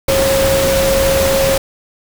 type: tone in noise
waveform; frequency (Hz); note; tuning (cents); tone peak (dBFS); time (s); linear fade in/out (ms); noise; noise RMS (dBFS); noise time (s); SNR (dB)
sine; 542; C#5; -39; -12; 0.08-1.58; 5; pink; -17; 0.08-1.58; +2
effects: none